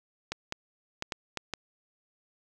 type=clicks; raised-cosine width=0.2 ms; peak=-15 dBFS; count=6; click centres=0.32 / 0.524 / 1.024 / 1.122 / 1.373 / 1.537 s; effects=none